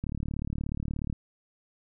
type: click train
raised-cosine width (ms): 5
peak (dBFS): -20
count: 41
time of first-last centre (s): 0.04-1.127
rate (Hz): 36.8
effects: none